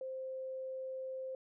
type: tone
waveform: sine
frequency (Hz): 523.3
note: C5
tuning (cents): 0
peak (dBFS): -39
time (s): 0.01-1.35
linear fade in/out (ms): 2
effects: none